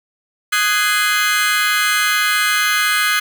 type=chord; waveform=30% pulse; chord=Ab dominant seventh; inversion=second; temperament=just; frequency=1245.9 / 1495.1 / 1661.2 / 2077 Hz; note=Eb6 / Gb6 / Ab6 / C7; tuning=+2 / +18 / 0 / -13 cents; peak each=-17 dBFS; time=0.52-3.2 s; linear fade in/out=10 ms; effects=none